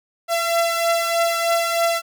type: beating tone pair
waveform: sawtooth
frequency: 674 / 677.2 Hz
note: E5 / E5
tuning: +38 / +46 cents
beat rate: 3.2 Hz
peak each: -15 / -20 dBFS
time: 0.28-2.02 s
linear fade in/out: 50 ms
effects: none